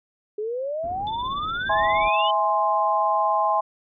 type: exponential sweep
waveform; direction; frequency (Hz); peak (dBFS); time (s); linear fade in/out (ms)
sine; up; 411.9 to 3066; -25; 0.38-2.31; 5
type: low-pass noise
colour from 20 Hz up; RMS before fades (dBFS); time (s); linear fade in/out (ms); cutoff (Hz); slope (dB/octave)
pink; -40; 0.83-2.09; 5; 410; 12
type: tone with tremolo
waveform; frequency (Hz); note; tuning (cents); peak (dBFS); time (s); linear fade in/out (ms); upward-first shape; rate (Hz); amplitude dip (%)
sine; 3520; A7; 0; -31; 1.07-2.3; 0; triangle; 17; 100
type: chord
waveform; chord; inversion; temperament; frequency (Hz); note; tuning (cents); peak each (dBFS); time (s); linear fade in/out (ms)
sine; E augmented; none; equal with one note detuned; 651.3 / 830.6 / 1046.5; E5 / G#5 / B#5; -21 / 0 / 0; -25 / -22 / -22; 1.69-3.61; 10
effects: none